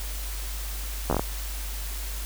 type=slowing click train; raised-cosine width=1 ms; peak=-10 dBFS; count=6; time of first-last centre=1.1-1.195 s; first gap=12 ms; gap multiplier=1.23; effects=added 50 Hz sine -31 dBFS peak until 2.25 s + white hiss -38 dBFS RMS until 2.25 s